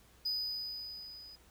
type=tone with level ramp; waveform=triangle; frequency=4978 Hz; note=D#8; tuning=in tune; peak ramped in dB=-30 to -49 dBFS; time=0.25-1.36 s; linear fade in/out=10 ms; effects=added 60 Hz sine -64 dBFS peak until 1.5 s + pink hiss -64 dBFS RMS until 1.5 s